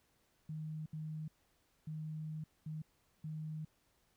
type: tone bursts at uneven times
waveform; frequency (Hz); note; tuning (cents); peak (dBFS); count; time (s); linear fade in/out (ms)
sine; 155.56; D#3; 0; -40; 5; 0.49-0.86 / 0.93-1.28 / 1.87-2.44 / 2.66-2.82 / 3.24-3.65; 5
effects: pink hiss -75 dBFS RMS until 4.16 s